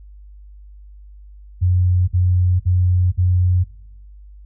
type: tone bursts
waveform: sine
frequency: 90.4 Hz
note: F#2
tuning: 40 cents flat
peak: -12 dBFS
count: 4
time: 1.61-3.643 s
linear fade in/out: 20 ms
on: 470 ms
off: 51 ms
effects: noise-tail reverb RT60 1.0 s tail -21 dB re dry + added 50 Hz sine -38 dBFS peak until 4.45 s